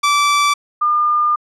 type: tone pair in turn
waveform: sawtooth / sine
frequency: 1161 / 1207 Hz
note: D6 / D6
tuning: -20 / +47 cents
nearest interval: minor second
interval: 67 cents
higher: second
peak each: -8 / -12 dBFS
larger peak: first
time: 0.03-0.54 / 0.81-1.36 s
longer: second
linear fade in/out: 10 ms
effects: low-pass 8000 Hz 12 dB/octave